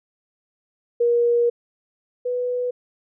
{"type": "tone pair in turn", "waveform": "sine", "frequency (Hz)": [475.1, 494.1], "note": ["A#4", "B4"], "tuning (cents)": [33, 1], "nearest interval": "minor second", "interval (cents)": 68, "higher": "second", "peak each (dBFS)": [-15, -21], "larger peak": "first", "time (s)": [[1, 1.5], [2.25, 2.71]], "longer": "first", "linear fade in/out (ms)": 10, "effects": []}